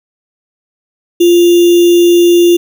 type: tone with sample-and-hold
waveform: sine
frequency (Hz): 347.4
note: F4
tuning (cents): -9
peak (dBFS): -3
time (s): 1.2-2.57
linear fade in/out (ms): 10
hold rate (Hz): 3150
effects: none